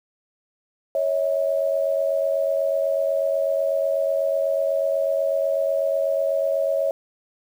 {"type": "tone pair together", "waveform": "sine", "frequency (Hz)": [554.4, 642.5], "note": ["C#5", "E5"], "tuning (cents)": [0, -45], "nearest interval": "minor third", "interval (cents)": 255, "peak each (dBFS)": [-21, -23], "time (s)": [0.95, 6.91], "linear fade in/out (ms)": 2, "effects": ["8-bit"]}